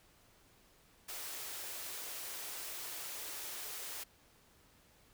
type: high-pass noise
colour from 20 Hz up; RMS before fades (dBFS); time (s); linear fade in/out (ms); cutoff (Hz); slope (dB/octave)
white; -44; 1.08-4.04; 10; 310; 48
effects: pink hiss -66 dBFS RMS until 5.13 s